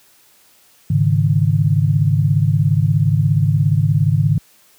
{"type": "chord", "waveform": "sine", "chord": "Ab suspended fourth", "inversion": "none", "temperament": "equal", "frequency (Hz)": [103.83, 138.59, 155.56], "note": ["Ab2", "Db3", "Eb3"], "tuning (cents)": [0, 0, 0], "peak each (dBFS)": [-16, -16, -16], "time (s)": [0.9, 4.38], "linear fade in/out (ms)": 5, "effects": ["white hiss -52 dBFS RMS until 4.78 s", "high-pass 60 Hz 12 dB/octave"]}